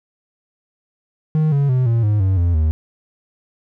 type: tone with pitch steps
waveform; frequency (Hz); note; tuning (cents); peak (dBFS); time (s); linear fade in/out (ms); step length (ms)
triangle; 155.56 / 141.01 / 127.82 / 115.87 / 105.03 / 95.21 / 86.3 / 78.23; D#3 / C#3 / C3 / A#2 / G#2 / G2 / F2 / D#2; 0 / +30 / -40 / -10 / +20 / -50 / -20 / +10; -11; 1.35-2.71; 0; 170
effects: none